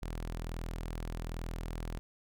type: tone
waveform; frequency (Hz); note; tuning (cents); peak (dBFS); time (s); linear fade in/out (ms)
sawtooth; 41.2; E1; 0; -33; 0.02-1.99; 0
effects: none